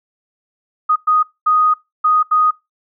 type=tone bursts at uneven times; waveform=sine; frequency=1244.5 Hz; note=D#6; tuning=in tune; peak=-10 dBFS; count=5; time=0.89-0.96 / 1.07-1.23 / 1.46-1.74 / 2.04-2.23 / 2.31-2.51 s; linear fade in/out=10 ms; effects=noise-tail reverb RT60 0.2 s tail -21 dB re dry